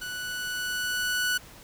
sawtooth tone with level ramp, 1480 Hz, F#6, in tune, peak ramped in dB -30 to -20 dBFS, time 0.01-1.38 s, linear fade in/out 10 ms, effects pink hiss -49 dBFS RMS until 1.63 s

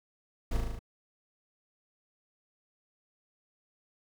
brown noise with echo, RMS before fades -30 dBFS, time 0.51-0.57 s, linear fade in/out 5 ms, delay 37 ms, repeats 6, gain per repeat -2 dB, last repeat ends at 0.792 s, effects none

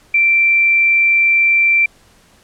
sine tone, 2349 Hz, D7, in tune, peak -9 dBFS, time 0.14-1.86 s, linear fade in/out 5 ms, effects pink hiss -50 dBFS RMS until 2.43 s + low-pass 11000 Hz 12 dB/octave

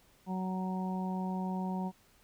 harmonic tone, 186.3 Hz, F#3, 12 cents sharp, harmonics 1 / 2 / 3 / 4 / 5, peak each -33 / -45 / -49 / -43 / -42 dBFS, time 0.26-1.92 s, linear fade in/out 50 ms, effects pink hiss -65 dBFS RMS until 2.23 s

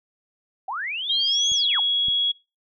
sine linear two-way sweep, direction up then down, 704 to 6680 to 704 Hz, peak -26 dBFS, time 0.68-1.8 s, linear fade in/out 5 ms, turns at 1.52 s
sine tone with pitch glide, 3215 to 3332 Hz, G7 to G#7, +43 to +5 cents, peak -19 dBFS, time 1.09-2.32 s, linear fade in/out 10 ms, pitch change +62 cents, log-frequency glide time 1.27-1.35 s
clicks, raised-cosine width 5 ms, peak -32 / -26 dBFS, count 2, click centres 1.518 / 2.084 s
effects noise-tail reverb RT60 0.3 s tail -25 dB re dry

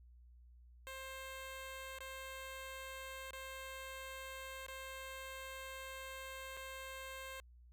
10% pulse tone with dropouts, 529 Hz, C5, 19 cents sharp, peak -38 dBFS, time 0.87-7.4 s, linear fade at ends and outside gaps 0 ms, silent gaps 1.986-2.005 / 3.307-3.333 / 4.665-4.683 / 6.569-6.573 s, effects added 60 Hz sine -58 dBFS peak until 7.72 s

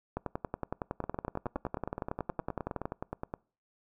two click trains, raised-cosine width 1 ms, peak -21 / -19 dBFS, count 23 / 30, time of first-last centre 1.04-3.339 / 0.17-2.855 s, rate 9.57 / 10.8 Hz, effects noise-tail reverb RT60 0.4 s tail -25 dB re dry

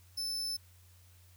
40% pulse tone, 5270 Hz, E8, 1 cent flat, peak -33 dBFS, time 0.17-0.57 s, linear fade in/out 10 ms, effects added 90 Hz sine -58 dBFS peak until 1.36 s + white hiss -65 dBFS RMS until 1.36 s

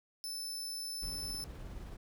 sawtooth tone, 5274 Hz, E8, in tune, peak -36 dBFS, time 0.24-1.44 s, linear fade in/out 0 ms
brown noise with tremolo, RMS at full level -44 dBFS, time 1.02-1.97 s, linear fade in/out 10 ms, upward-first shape sine, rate 19 Hz, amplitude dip 30%
effects none

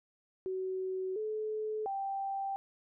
sine tone with pitch steps, 375.5 / 431.1 / 784 Hz, F#4 / A4 / G5, +26 / -35 / 0 cents, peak -33 dBFS, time 0.46-2.56 s, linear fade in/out 0 ms, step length 700 ms, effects none

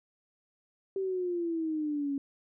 sine exponential sweep, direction down, 390 to 275.1 Hz, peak -29 dBFS, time 0.96-2.18 s, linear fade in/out 2 ms, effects none

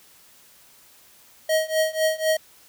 square tone with tremolo, 632 Hz, D#5, 27 cents sharp, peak -17 dBFS, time 1.49-2.37 s, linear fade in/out 5 ms, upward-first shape triangle, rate 4 Hz, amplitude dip 95%, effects white hiss -53 dBFS RMS until 2.68 s

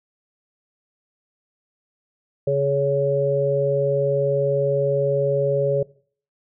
harmonic tone, 140 Hz, C#3, 18 cents sharp, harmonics 1 / 3 / 4, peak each -24 / -22 / -20 dBFS, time 2.47-5.83 s, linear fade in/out 5 ms, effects noise-tail reverb RT60 0.5 s tail -21 dB re dry

